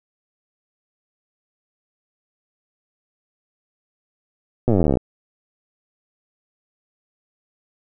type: slowing click train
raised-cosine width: 2 ms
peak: -5 dBFS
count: 26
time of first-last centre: 4.68-4.972 s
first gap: 8 ms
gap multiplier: 1.03
effects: none